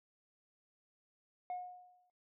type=tone with exponential decay; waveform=sine; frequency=723 Hz; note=F#5; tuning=40 cents flat; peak=-34 dBFS; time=1.5-2.1 s; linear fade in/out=1 ms; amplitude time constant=130 ms; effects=noise-tail reverb RT60 0.3 s tail -22 dB re dry + tanh soft clip ceiling -36 dBFS